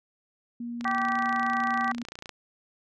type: tone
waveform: sine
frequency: 237.4 Hz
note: A#3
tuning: 32 cents sharp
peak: -32 dBFS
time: 0.6-2.03 s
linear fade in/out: 5 ms
type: click train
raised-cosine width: 0.2 ms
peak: -22 dBFS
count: 44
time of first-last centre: 0.81-2.293 s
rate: 29 Hz
type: harmonic tone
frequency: 387.7 Hz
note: G4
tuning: 19 cents flat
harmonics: 2 / 3 / 4 / 5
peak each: -29 / -28 / -33 / -32 dBFS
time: 0.85-1.92 s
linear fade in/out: 2 ms
effects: none